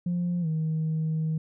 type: tone with pitch glide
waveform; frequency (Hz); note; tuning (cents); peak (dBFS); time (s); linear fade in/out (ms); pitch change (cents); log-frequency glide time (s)
sine; 175.5 to 158.17; F3 to D#3; +9 to +29; -23; 0.06-1.38; 5; -180; 0.41-0.47
effects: tanh soft clip ceiling -22 dBFS